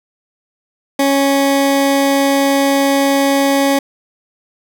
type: tone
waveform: 20% pulse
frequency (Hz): 276.7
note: C#4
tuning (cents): -3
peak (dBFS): -6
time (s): 0.99-3.79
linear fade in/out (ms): 5
effects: none